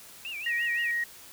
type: tone with vibrato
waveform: sine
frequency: 2568 Hz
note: E7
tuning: 46 cents flat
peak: -34 dBFS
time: 0.25-0.91 s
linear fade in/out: 0 ms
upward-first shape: sine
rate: 5.8 Hz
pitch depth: 180 cents each way
type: tone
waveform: sine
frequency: 1884 Hz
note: A#6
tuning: 18 cents sharp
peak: -26 dBFS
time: 0.46-1.04 s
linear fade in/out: 5 ms
effects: white hiss -49 dBFS RMS until 1.32 s